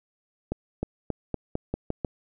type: accelerating click train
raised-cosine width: 2 ms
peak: -14 dBFS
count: 8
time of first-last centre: 0.52-2.048 s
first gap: 310 ms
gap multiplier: 0.88
effects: none

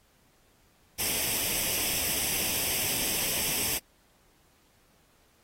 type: noise with comb filter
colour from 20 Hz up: white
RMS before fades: -29 dBFS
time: 0.98-3.79 s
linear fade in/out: 20 ms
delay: 0.36 ms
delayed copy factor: +0.65
effects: pink hiss -65 dBFS RMS until 5.43 s + AAC 48 kbps

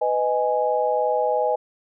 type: chord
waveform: sine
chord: G# minor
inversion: first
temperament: equal with one note detuned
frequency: 499.6 / 622.3 / 830.6 Hz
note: B4 / D#5 / G#5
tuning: +20 / 0 / 0 cents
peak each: -23 dBFS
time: 0.01-1.56 s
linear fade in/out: 10 ms
effects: none

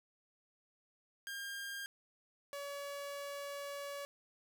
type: tone pair in turn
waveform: sawtooth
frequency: 1607 / 566.9 Hz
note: G6 / C#5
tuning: +43 / +39 cents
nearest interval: octave + tritone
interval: 1804 cents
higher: first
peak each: -38 / -38 dBFS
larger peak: neither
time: 1.27-1.86 / 2.53-4.05 s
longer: second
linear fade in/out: 0 ms
effects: none

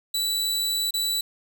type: tone with dropouts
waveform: sawtooth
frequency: 3951 Hz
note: B7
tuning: in tune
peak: -20 dBFS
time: 0.14-1.21 s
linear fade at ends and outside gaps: 5 ms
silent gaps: 0.908-0.939 s
effects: none

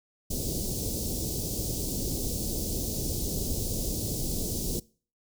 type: band-stop noise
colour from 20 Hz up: pink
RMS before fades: -31 dBFS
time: 0.3-4.8 s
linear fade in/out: 10 ms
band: 490 to 4800 Hz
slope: 24 dB/octave
effects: noise-tail reverb RT60 0.4 s tail -22 dB re dry

